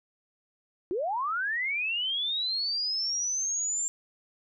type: linear sweep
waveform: sine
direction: up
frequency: 329.6 to 7380 Hz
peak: -27 dBFS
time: 0.91-3.88 s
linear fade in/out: 0 ms
effects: none